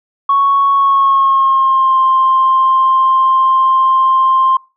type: tone with pitch glide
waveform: sine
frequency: 1108.7 to 1052.5 Hz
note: C#6 to C6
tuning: 0 to +10 cents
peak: -7 dBFS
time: 0.29-4.57 s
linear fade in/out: 5 ms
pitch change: -90 cents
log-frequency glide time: 0.73-1.99 s
effects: noise-tail reverb RT60 0.3 s tail -23 dB re dry + tanh soft clip ceiling -3 dBFS